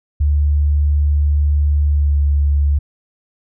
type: tone with pitch glide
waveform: sine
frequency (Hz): 73.2 to 71.86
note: D2 to D2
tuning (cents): -5 to -37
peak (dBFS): -11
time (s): 0.2-2.79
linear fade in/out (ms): 10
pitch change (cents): -32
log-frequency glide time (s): 1.89-2.19
effects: none